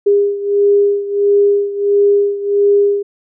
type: beating tone pair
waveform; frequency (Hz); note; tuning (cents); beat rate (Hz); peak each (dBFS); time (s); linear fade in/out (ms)
sine; 404.7 / 406.2; G#4 / G#4; -45 / -38; 1.5; -11 / -15; 0.06-3.03; 10
effects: none